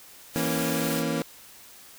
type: noise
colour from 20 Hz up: white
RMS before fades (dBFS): -34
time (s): 0.33-1.04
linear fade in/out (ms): 50
type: chord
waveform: 25% pulse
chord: A# diminished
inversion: second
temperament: equal with one note detuned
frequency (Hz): 164.81 / 233.1 / 274.6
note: E3 / A#3 / C#4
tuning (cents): 0 / 0 / -16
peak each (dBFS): -26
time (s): 0.36-1.22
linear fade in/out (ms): 0
effects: white hiss -49 dBFS RMS until 1.98 s